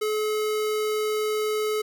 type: tone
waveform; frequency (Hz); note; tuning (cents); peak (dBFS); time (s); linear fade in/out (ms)
square; 428; A4; -48; -24; 0.01-1.82; 10
effects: none